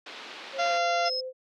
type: band-pass noise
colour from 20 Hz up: white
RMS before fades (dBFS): -43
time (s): 0.06-0.78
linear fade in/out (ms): 5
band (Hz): 250 to 4000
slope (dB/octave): 24
type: tone with pitch glide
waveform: sine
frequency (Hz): 541 to 515.4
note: C#5 to C5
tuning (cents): -42 to -26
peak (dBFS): -33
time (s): 0.52-1.33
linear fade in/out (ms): 50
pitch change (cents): -84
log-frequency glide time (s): 0.66-0.73
type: harmonic tone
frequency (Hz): 690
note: F5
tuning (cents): -21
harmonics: 1 / 2 / 3 / 4 / 5 / 6 / 7 / 8 / 9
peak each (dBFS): -25 / -31 / -35 / -37 / -39 / -41 / -42 / -43 / -44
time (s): 0.58-1.1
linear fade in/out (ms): 20
type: tone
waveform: sine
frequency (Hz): 5160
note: E8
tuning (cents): -38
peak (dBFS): -28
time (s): 1.05-1.21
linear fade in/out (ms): 10
effects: none